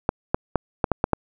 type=clicks; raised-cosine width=1 ms; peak=-4 dBFS; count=7; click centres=0.091 / 0.345 / 0.557 / 0.842 / 0.917 / 1.041 / 1.133 s; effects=none